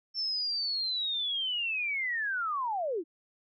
sine linear sweep, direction down, 5400 to 295.4 Hz, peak -29 dBFS, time 0.14-3.04 s, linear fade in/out 50 ms, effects none

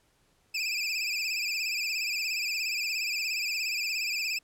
25% pulse tone with vibrato, 2489 Hz, D#7, in tune, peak -25 dBFS, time 0.54-4.39 s, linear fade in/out 10 ms, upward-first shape sine, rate 17 Hz, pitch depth 97 cents each way, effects pink hiss -68 dBFS RMS until 4.43 s + low-pass 12000 Hz 12 dB/octave

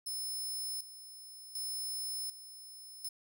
15% pulse tone with tremolo, 5240 Hz, E8, 11 cents flat, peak -31 dBFS, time 0.06-3.09 s, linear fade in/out 10 ms, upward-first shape square, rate 0.67 Hz, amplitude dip 75%, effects none

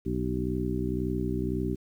harmonic tone with a mistuned harmonic, 61.9 Hz, B1, 5 cents sharp, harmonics 1 / 2 / 3 / 4 / 5 / 6, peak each -34 / -34 / -34 / -34 / -34 / -34 dBFS, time 0.05-1.76 s, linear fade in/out 20 ms, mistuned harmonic 6, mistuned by +44 cents, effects 10-bit

